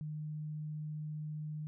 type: tone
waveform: sine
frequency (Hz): 152.5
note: D#3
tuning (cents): -34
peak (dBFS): -38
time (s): 0.01-1.67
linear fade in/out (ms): 0
effects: none